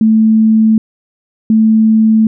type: tone pair in turn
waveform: sine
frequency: 220 / 220 Hz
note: A3 / A3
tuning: 0 / 0 cents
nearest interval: unison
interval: 0 cents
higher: neither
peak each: -5 dBFS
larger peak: neither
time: 0.01-0.78 / 1.5-2.27 s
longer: neither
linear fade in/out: 2 ms
effects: none